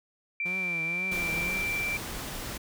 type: tone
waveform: sine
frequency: 2349 Hz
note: D7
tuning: in tune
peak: -28 dBFS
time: 0.4-1.97 s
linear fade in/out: 2 ms
type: tone with vibrato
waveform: sawtooth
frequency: 174.61 Hz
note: F3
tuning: in tune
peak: -34 dBFS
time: 0.45-1.63 s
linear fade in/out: 10 ms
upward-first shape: triangle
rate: 2 Hz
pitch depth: 150 cents each way
type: noise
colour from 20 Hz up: pink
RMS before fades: -37 dBFS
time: 1.11-2.58 s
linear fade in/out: 10 ms
effects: none